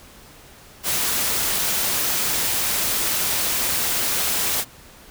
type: noise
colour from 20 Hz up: white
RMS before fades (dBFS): -22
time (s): 0.83-4.65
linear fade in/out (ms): 50
effects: pink hiss -46 dBFS RMS until 5.1 s